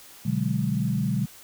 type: chord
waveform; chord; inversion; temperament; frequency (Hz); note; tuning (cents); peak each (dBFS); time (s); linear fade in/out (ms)
sine; G# half-diminished seventh; first; equal; 123.47 / 146.83 / 185 / 207.7; B2 / D3 / F#3 / G#3; 0 / 0 / 0 / 0; -28; 0.25-1.26; 10
effects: white hiss -48 dBFS RMS until 1.43 s